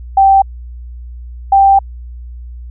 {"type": "tone pair in turn", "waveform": "sine", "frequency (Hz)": [780, 785.4], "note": ["G5", "G5"], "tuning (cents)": [-9, 3], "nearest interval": "unison", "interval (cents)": 12, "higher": "second", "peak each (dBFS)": -4, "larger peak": "neither", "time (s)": [[0.17, 0.42], [1.52, 1.79]], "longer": "second", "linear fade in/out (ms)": 5, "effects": ["added 60 Hz sine -26 dBFS peak until 2.7 s"]}